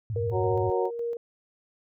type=tone with vibrato; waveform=sine; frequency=103.83 Hz; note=G#2; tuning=in tune; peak=-28 dBFS; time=0.1-0.7 s; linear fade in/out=0 ms; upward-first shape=square; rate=15 Hz; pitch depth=150 cents each way
type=tone with tremolo; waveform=sine; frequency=469.7 Hz; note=A#4; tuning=13 cents sharp; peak=-27 dBFS; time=0.16-1.17 s; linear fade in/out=2 ms; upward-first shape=square; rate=3.6 Hz; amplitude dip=40%
type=harmonic tone; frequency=185 Hz; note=F#3; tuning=in tune; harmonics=2 / 3 / 4 / 5; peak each=-27 / -31 / -33 / -33 dBFS; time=0.31-0.91 s; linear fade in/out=50 ms
effects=none